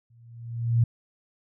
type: tone with exponential growth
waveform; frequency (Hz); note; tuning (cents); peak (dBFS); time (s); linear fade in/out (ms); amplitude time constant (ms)
sine; 117; A#2; +7; -15; 0.1-0.84; 5; 160
effects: none